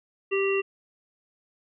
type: harmonic tone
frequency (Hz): 392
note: G4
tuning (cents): 0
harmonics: 1 / 3 / 5 / 7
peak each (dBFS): -23 / -35 / -36 / -29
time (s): 0.31-0.62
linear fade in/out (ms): 20
effects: none